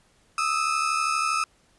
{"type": "tone pair together", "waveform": "35% pulse", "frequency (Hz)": [1238, 1310.5], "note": ["D#6", "E6"], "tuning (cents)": [-9, -11], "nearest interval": "minor second", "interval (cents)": 98, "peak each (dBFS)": [-25, -23], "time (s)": [0.38, 1.44], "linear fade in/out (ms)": 2, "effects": ["pink hiss -62 dBFS RMS until 1.78 s", "resampled to 24000 Hz"]}